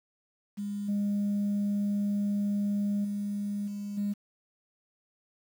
sine tone with level steps, 203.7 Hz, G#3, 33 cents flat, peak -31 / -24 / -29 / -33 / -26 dBFS, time 0.57-4.14 s, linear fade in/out 20 ms, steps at 0.88 / 3.04 / 3.67 / 3.97 s, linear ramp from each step 10 ms, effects tanh soft clip ceiling -24 dBFS + 9-bit

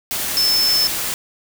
sine tone in noise, 5274 Hz, E8, in tune, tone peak -14 dBFS, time 0.37-0.87 s, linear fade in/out 0 ms, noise white, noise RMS -23 dBFS, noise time 0.11-1.14 s, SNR +6 dB, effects none

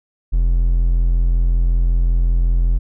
triangle tone, 42.68 Hz, F1, 39 cents flat, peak -10 dBFS, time 0.32-2.79 s, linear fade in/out 20 ms, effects none

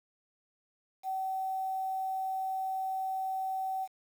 sine tone with quantisation, 762 Hz, G5, 49 cents flat, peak -31 dBFS, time 1.03-3.88 s, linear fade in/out 50 ms, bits 9, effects none

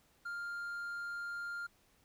triangle tone, 1400 Hz, F6, 4 cents sharp, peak -37 dBFS, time 0.25-1.67 s, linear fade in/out 10 ms, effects pink hiss -70 dBFS RMS until 2.04 s

